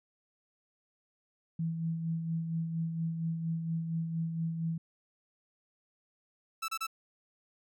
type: tone with tremolo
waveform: sine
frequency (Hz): 164.2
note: E3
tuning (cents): -6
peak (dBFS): -29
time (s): 1.59-4.78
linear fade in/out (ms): 5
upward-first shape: sine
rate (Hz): 4.3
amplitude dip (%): 45
type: tone bursts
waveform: sawtooth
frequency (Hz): 1318.5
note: E6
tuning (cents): 0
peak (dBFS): -29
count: 3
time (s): 6.62-6.869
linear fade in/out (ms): 10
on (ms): 63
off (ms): 30
effects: none